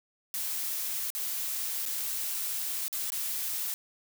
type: noise with dropouts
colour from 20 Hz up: blue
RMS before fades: -33 dBFS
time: 0.34-3.74 s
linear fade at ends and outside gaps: 0 ms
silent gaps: 1.103-1.15 / 1.854-1.861 / 2.881-2.928 / 3.103-3.121 s
effects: none